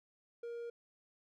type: tone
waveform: triangle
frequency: 470.3 Hz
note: A#4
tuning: 15 cents sharp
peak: -39 dBFS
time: 0.43-0.7 s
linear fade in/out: 5 ms
effects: none